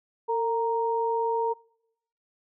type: tone pair together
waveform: sine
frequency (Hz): 454 / 932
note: A#4 / A#5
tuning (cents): -46 / -1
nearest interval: octave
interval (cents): 1245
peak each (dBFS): -26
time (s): 0.28-1.54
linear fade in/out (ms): 20
effects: noise-tail reverb RT60 0.8 s tail -25 dB re dry